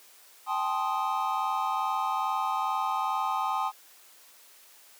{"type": "chord", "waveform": "triangle", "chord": "A half-diminished seventh", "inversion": "third", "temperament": "equal with one note detuned", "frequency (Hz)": [784, 866.4, 1046.5, 1244.5], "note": ["G5", "A5", "C6", "Eb6"], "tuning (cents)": [0, -27, 0, 0], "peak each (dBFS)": -30, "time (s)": [0.46, 3.72], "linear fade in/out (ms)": 50, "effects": ["white hiss -55 dBFS RMS until 4.99 s", "high-pass 400 Hz 12 dB/octave"]}